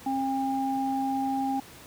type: tone pair together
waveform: sine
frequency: 268.4 / 804.3 Hz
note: C4 / G5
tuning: +44 / +44 cents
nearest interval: octave + perfect fifth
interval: 1900 cents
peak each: -28 dBFS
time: 0.06-1.6 s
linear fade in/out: 5 ms
effects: pink hiss -48 dBFS RMS until 1.86 s + high-pass 80 Hz 12 dB/octave